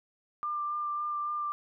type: tone with vibrato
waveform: sine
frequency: 1191 Hz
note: D6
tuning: 24 cents sharp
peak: -30 dBFS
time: 0.43-1.52 s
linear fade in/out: 0 ms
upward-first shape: sine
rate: 3.6 Hz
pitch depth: 13 cents each way
effects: none